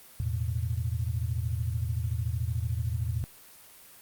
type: chord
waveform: sine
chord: E suspended fourth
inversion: none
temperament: equal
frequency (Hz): 82.41 / 110 / 123.47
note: E2 / A2 / B2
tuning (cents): 0 / 0 / 0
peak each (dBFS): -31 / -31 / -34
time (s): 0.2-3.24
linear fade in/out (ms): 0
effects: white hiss -52 dBFS RMS until 4.01 s + Opus 32 kbps